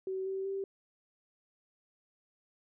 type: tone with pitch steps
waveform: sine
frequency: 379.3 / 384.6 / 390.3 Hz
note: F#4 / G4 / G4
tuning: +43 / -33 / -8 cents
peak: -33 dBFS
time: 0.07-0.64 s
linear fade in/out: 2 ms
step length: 190 ms
effects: none